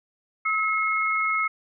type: tone pair together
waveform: sine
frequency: 1289.1 / 2168 Hz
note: E6 / C#7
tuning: -39 / -39 cents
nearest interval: major sixth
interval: 900 cents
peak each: -24 dBFS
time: 0.45-1.48 s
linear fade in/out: 10 ms
effects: none